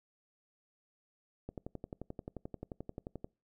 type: click train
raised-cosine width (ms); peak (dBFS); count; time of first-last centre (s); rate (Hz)
2; -28; 21; 1.49-3.244; 11.4
effects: noise-tail reverb RT60 0.3 s tail -25 dB re dry